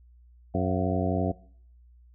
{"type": "harmonic tone with a mistuned harmonic", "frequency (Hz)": 91.7, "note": "F#2", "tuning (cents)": -15, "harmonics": [1, 2, 3, 4, 5, 6, 7, 8], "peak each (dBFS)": [-29, -29, -31, -34, -35, -36, -32, -37], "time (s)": [0.54, 1.32], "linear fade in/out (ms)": 10, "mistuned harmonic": 7, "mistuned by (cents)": 74, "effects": ["noise-tail reverb RT60 0.6 s tail -22 dB re dry", "added 60 Hz sine -52 dBFS peak until 2.14 s"]}